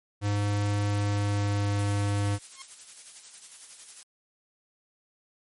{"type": "tone with pitch glide", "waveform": "square", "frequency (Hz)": [102.5, 101.62], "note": ["G#2", "G#2"], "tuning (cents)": [-22, -37], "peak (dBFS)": -25, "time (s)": [0.21, 2.39], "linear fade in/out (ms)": 50, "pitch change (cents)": -15, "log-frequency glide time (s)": [0.82, 1.77]}
{"type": "noise with tremolo", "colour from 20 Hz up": "blue", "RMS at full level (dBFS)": -42, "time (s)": [1.79, 4.03], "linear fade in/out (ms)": 0, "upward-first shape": "sine", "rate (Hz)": 11, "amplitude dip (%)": 50}
{"type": "tone with exponential growth", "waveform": "10% pulse", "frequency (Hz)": 1073, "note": "C6", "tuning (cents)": 43, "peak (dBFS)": -30, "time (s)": [2.48, 2.62], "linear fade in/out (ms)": 2, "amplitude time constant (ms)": 30}
{"effects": ["MP3 48 kbps"]}